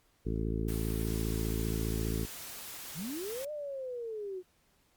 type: harmonic tone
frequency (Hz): 55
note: A1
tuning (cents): 0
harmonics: 1 / 2 / 3 / 4 / 5 / 6 / 7 / 8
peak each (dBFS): -34 / -37 / -39 / -40 / -41 / -42 / -42 / -43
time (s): 0.25-2.26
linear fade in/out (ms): 20
type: noise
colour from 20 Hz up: white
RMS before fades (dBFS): -44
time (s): 0.68-3.45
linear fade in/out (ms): 5
type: linear two-way sweep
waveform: sine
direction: up then down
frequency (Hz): 132.3 to 609 to 357.4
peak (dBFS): -36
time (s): 2.94-4.43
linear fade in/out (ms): 50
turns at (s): 3.51
effects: pink hiss -70 dBFS RMS until 4.96 s + Opus 48 kbps